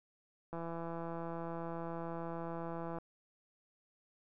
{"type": "click train", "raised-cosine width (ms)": 1, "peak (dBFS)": -29, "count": 411, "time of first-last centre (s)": [0.53, 2.985], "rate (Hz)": 167, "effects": []}